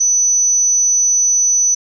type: tone with amplitude modulation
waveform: sine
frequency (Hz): 6000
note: F#8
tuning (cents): +23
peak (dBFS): -8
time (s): 0-1.75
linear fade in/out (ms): 10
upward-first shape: sine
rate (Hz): 236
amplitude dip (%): 50
effects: none